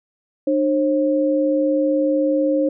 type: tone pair together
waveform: sine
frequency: 301.2 / 537.2 Hz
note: D4 / C5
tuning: +44 / +46 cents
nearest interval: minor seventh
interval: 1002 cents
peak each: -18 dBFS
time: 0.47-2.69 s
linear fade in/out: 5 ms
effects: none